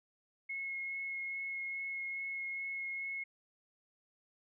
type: tone with vibrato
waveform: sine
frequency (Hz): 2171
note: C#7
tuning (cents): -37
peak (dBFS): -37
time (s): 0.49-3.24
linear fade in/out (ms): 10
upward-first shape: sine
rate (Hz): 2.4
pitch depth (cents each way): 9
effects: none